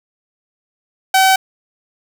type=tone; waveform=sawtooth; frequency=763 Hz; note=G5; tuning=47 cents flat; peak=-5 dBFS; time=1.14-1.36 s; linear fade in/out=5 ms; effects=none